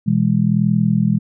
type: chord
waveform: sine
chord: E major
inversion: second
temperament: just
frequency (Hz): 123.61 / 164.81 / 206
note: B2 / E3 / G#3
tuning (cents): +2 / 0 / -14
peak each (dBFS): -19 / -17 / -16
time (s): 0.06-1.19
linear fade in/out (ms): 20
effects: none